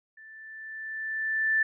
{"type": "tone with level ramp", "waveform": "sine", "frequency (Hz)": 1764, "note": "A6", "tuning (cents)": 4, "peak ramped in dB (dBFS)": [-47, -20], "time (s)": [0.17, 1.63], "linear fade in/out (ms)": 5, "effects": []}